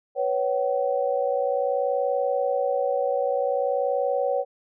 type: chord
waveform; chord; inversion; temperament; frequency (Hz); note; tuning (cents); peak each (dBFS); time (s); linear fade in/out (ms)
sine; B suspended second; none; equal with one note detuned; 493.9 / 554.4 / 759.5; B4 / C#5 / F#5; 0 / 0 / +45; -26 / -24 / -28; 0.15-4.45; 50
effects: none